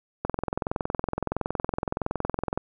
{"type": "click train", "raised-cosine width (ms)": 1, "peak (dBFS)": -12, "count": 51, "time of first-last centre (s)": [0.25, 2.576], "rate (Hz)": 21.5, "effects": []}